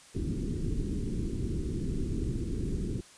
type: low-pass noise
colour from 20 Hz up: pink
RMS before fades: -32 dBFS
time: 0.14-3.01 s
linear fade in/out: 10 ms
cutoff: 390 Hz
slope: 48 dB/octave
effects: white hiss -54 dBFS RMS until 3.17 s + resampled to 22050 Hz